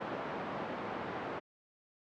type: low-pass noise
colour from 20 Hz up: white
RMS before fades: -39 dBFS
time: 0-1.4 s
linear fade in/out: 20 ms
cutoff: 990 Hz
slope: 12 dB/octave
effects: high-pass 150 Hz 12 dB/octave + low-pass 4000 Hz 12 dB/octave